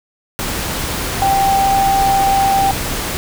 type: tone in noise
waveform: sine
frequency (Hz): 784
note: G5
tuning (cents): 0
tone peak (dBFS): -11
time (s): 1.22-2.71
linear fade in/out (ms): 0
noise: pink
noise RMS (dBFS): -21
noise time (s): 0.39-3.17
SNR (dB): +7
effects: none